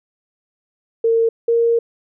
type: tone pair in turn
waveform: sine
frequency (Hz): 456.6 / 465.1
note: A#4 / A#4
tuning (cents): -36 / -4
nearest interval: unison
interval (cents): 32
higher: second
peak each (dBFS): -12 / -12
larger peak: neither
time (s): 1.04-1.29 / 1.48-1.79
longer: second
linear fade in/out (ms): 5
effects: none